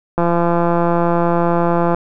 click train, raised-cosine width 1 ms, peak -3 dBFS, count 303, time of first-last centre 0.18-1.946 s, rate 171 Hz, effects none

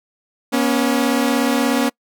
sawtooth tone pair together, 240.5 / 277.2 Hz, B3 / C#4, -46 / 0 cents, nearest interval major second, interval 246 cents, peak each -14 dBFS, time 0.52-1.9 s, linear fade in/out 20 ms, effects noise-tail reverb RT60 0.1 s tail -26 dB re dry

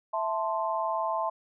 sine chord, A minor, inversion second, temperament equal, 659.3 / 880 / 1046.5 Hz, E5 / A5 / C6, 0 / 0 / 0 cents, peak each -31 dBFS, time 0.13-1.3 s, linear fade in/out 10 ms, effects none

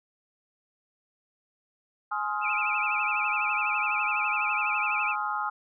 sine chord, F minor seventh, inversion first, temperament just, 838.1 / 1047.7 / 1257.2 / 1396.9 Hz, Ab5 / C6 / Eb6 / F6, +16 / +2 / +18 / 0 cents, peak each -32 / -35 / -31 / -34 dBFS, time 2.11-5.5 s, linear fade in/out 10 ms
sine tone with vibrato, 2489 Hz, D#7, in tune, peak -27 dBFS, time 2.41-5.16 s, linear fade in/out 50 ms, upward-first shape sine, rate 12 Hz, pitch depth 120 cents each way
effects none

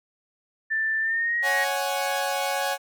sine tone with pitch glide, 1772 to 1888.2 Hz, A6 to A#6, +12 to +22 cents, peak -22 dBFS, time 0.7-1.65 s, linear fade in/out 20 ms, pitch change +110 cents, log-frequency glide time 1-1.37 s
sawtooth chord, C# suspended fourth, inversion none, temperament equal, 554.4 / 740 / 830.6 Hz, C#5 / F#5 / G#5, 0 / 0 / 0 cents, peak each -25 dBFS, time 1.42-2.78 s, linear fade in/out 50 ms
effects none

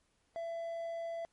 triangle tone, 669 Hz, E5, 25 cents sharp, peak -35 dBFS, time 0.36-1.25 s, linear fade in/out 0 ms, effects pink hiss -75 dBFS RMS until 1.32 s + MP3 48 kbps

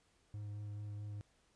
triangle tone with vibrato, 103.83 Hz, G#2, in tune, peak -40 dBFS, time 0.34-1.21 s, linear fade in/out 0 ms, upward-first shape sine, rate 4.6 Hz, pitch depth 13 cents each way, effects pink hiss -73 dBFS RMS until 1.55 s + resampled to 22050 Hz

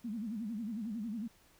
sine tone with vibrato, 220 Hz, A3, in tune, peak -36 dBFS, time 0.04-1.28 s, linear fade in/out 10 ms, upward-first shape sine, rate 11 Hz, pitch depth 160 cents each way, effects pink hiss -65 dBFS RMS until 1.59 s

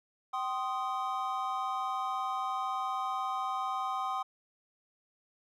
triangle chord, C minor, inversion second, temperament equal with one note detuned, 769.6 / 1046.5 / 1244.5 Hz, G5 / C6 / Eb6, -32 / 0 / 0 cents, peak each -34 dBFS, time 0.33-4.23 s, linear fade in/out 10 ms, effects none

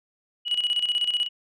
sine tone with tremolo, 2922 Hz, F#7, 22 cents flat, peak -18 dBFS, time 0.45-1.29 s, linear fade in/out 50 ms, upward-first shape square, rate 16 Hz, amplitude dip 70%, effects tanh soft clip ceiling -17 dBFS

